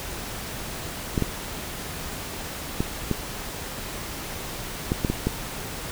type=clicks; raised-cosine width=3 ms; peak=-9 dBFS; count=8; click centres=1.178 / 1.223 / 2.805 / 3.113 / 4.919 / 5.048 / 5.1 / 5.27 s; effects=pink hiss -34 dBFS RMS until 5.91 s